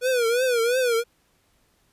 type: tone with vibrato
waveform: square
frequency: 486.1 Hz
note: B4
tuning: 28 cents flat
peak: -20 dBFS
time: 0.01-1.04 s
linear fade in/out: 50 ms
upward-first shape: triangle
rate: 2.9 Hz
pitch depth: 140 cents each way
effects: pink hiss -65 dBFS RMS until 1.92 s + resampled to 32000 Hz